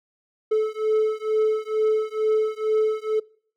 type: beating tone pair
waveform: triangle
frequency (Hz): 432.7 / 434.9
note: A4 / A4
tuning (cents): -29 / -20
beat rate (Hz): 2.2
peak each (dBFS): -21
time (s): 0.51-3.2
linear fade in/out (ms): 10
effects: noise-tail reverb RT60 0.6 s tail -25 dB re dry